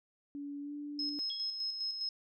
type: tone with pitch glide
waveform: sine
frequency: 285.7 to 291.9 Hz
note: D4 to D4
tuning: -48 to -10 cents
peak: -39 dBFS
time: 0.35-1.19 s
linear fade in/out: 0 ms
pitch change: +38 cents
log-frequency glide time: 0.61-0.73 s
type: tone with tremolo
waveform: sine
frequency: 5160 Hz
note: E8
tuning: 38 cents flat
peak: -33 dBFS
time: 0.99-2.09 s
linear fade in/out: 2 ms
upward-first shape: square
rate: 4.9 Hz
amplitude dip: 45%
type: tone with exponential decay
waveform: sine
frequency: 3322 Hz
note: G#7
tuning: in tune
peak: -36 dBFS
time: 1.3-1.58 s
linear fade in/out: 1 ms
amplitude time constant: 60 ms
effects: none